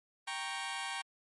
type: chord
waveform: 15% pulse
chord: G diminished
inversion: none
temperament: equal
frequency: 784 / 932.3 / 1108.7 Hz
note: G5 / Bb5 / Db6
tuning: 0 / 0 / 0 cents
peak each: -34 / -35 / -36 dBFS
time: 0.27-1.02 s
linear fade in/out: 10 ms
effects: MP3 48 kbps